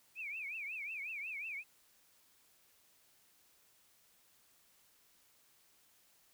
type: tone with vibrato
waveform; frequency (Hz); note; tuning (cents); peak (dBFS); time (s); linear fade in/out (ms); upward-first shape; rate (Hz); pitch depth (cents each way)
sine; 2420; D#7; -49; -40; 0.15-1.64; 50; triangle; 5.5; 210
effects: white hiss -69 dBFS RMS until 6.33 s